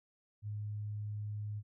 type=tone; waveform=sine; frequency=104.8 Hz; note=G#2; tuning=16 cents sharp; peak=-37 dBFS; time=0.42-1.63 s; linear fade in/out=50 ms; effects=none